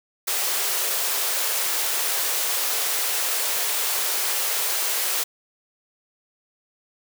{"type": "high-pass noise", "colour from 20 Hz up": "white", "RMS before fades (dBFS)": -24, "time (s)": [0.27, 5.24], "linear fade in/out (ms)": 10, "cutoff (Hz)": 370, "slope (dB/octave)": 48, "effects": []}